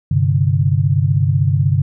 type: chord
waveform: sine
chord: G suspended fourth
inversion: none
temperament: equal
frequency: 98 / 130.81 / 146.83 Hz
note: G2 / C3 / D3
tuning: 0 / 0 / 0 cents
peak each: -16 dBFS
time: 0.11-1.82 s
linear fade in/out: 5 ms
effects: none